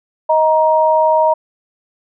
sine tone pair together, 628 / 941 Hz, D#5 / A#5, +16 / +16 cents, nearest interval perfect fifth, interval 700 cents, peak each -12 dBFS, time 0.29-1.34 s, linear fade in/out 10 ms, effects none

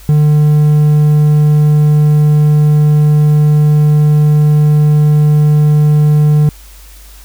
triangle tone, 150 Hz, D3, 37 cents sharp, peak -3 dBFS, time 0.09-6.49 s, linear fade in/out 0 ms, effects added 50 Hz sine -34 dBFS peak until 7.24 s + white hiss -40 dBFS RMS until 7.24 s

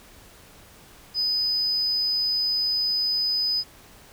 sine tone, 5000 Hz, D#8, 8 cents sharp, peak -20 dBFS, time 1.14-3.64 s, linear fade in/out 50 ms, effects tanh soft clip ceiling -18 dBFS + pink hiss -50 dBFS RMS until 4.12 s

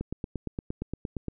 click train, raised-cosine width 3 ms, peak -19 dBFS, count 12, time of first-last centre 0.01-1.283 s, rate 8.64 Hz, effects none

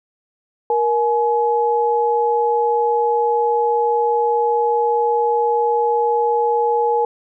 sine tone pair together, 470.9 / 845.9 Hz, A#4 / G#5, +18 / +32 cents, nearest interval minor seventh, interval 1014 cents, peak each -17 dBFS, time 0.7-7.05 s, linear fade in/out 2 ms, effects none

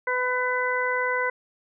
harmonic tone, 501 Hz, B4, 25 cents sharp, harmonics 1 / 2 / 3 / 4, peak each -28 / -28 / -28 / -28 dBFS, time 0.07-1.3 s, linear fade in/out 5 ms, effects none

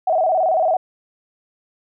sine tone with vibrato, 692 Hz, F5, 16 cents flat, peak -14 dBFS, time 0.07-0.77 s, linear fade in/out 5 ms, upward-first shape square, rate 18 Hz, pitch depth 130 cents each way, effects none

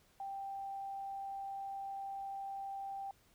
sine tone, 786 Hz, G5, 4 cents sharp, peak -40 dBFS, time 0.2-3.11 s, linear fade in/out 2 ms, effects pink hiss -69 dBFS RMS until 3.34 s

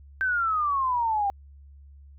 sine exponential sweep, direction down, 1568 to 785 Hz, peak -22 dBFS, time 0.21-1.3 s, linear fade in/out 0 ms, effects added 70 Hz sine -46 dBFS peak until 2.18 s

